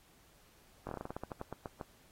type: slowing click train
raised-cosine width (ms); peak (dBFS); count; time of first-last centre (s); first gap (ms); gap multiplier
1; -26; 15; 0.87-1.812; 20; 1.17
effects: pink hiss -65 dBFS RMS until 2.11 s + AAC 48 kbps